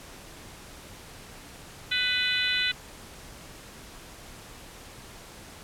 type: harmonic tone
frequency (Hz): 498.2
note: B4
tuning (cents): +15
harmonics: 3 / 4 / 5 / 6 / 7 / 8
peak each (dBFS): -31 / -31 / -31 / -31 / -31 / -31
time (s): 1.91-2.72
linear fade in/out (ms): 10
effects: pink hiss -46 dBFS RMS until 5.63 s + low-pass 12000 Hz 12 dB/octave